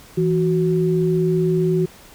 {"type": "tone pair together", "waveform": "sine", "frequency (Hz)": [164.81, 370], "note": ["E3", "F#4"], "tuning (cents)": [0, 0], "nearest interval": "octave + major second", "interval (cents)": 1400, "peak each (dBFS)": -18, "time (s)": [0.17, 1.86], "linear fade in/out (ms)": 10, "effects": ["pink hiss -45 dBFS RMS until 2.14 s"]}